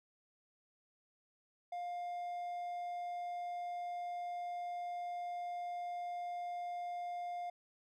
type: tone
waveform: triangle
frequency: 705 Hz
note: F5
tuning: 16 cents sharp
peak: -37 dBFS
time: 1.72-7.5 s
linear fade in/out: 5 ms
effects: none